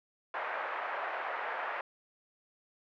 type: band-pass noise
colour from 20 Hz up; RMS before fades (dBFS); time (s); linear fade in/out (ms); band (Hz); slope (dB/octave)
pink; -37; 0.34-1.81; 2; 610 to 2000; 24
effects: none